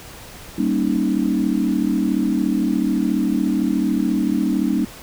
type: chord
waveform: sine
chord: Eb dominant seventh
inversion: first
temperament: equal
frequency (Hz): 196 / 233.1 / 277.2 / 311.1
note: G3 / Bb3 / Db4 / Eb4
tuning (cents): 0 / 0 / 0 / 0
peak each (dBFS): -22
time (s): 0.58-4.85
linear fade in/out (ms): 5
effects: pink hiss -39 dBFS RMS until 5.02 s